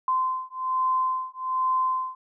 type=beating tone pair; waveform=sine; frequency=1033 / 1034.2 Hz; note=C6 / C6; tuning=-22 / -20 cents; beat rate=1.2 Hz; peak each=-26 dBFS; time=0.08-2.15 s; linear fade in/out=2 ms; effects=none